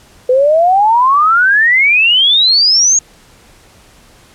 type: exponential sweep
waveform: sine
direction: up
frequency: 494.3 to 6700 Hz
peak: -6 dBFS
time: 0.29-2.99 s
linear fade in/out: 5 ms
effects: pink hiss -44 dBFS RMS until 4.34 s + low-pass 11000 Hz 12 dB/octave